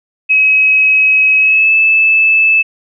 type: tone with pitch glide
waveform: sine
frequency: 2553 to 2620 Hz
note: D#7 to E7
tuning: +44 to -11 cents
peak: -6 dBFS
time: 0.29-2.63 s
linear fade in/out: 20 ms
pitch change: +45 cents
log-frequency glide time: 1.38-1.74 s
effects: none